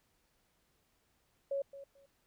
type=tone with echo; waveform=sine; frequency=554.4 Hz; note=C#5; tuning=in tune; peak=-32 dBFS; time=1.51-1.62 s; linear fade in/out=5 ms; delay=220 ms; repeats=2; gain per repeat=-14 dB; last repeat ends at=2.06 s; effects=pink hiss -75 dBFS RMS until 2.26 s